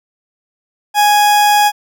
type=tone; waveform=40% pulse; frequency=830.6 Hz; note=G#5; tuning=in tune; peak=-7 dBFS; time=0.94-1.72 s; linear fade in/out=50 ms; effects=none